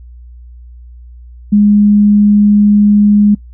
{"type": "tone", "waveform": "sine", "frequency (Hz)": 206.7, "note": "G#3", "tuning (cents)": -8, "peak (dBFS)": -4, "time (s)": [1.52, 3.35], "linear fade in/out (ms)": 10, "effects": ["noise-tail reverb RT60 0.1 s tail -24 dB re dry", "added 60 Hz sine -31 dBFS peak until 3.53 s"]}